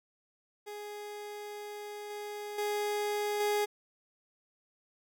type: tone with level steps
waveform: 30% pulse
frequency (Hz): 415.3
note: G#4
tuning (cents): 0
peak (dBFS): -38 / -36 / -28 / -25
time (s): 0.66-3.66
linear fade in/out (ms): 20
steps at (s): 2.1 / 2.58 / 3.4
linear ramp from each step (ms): 5
effects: none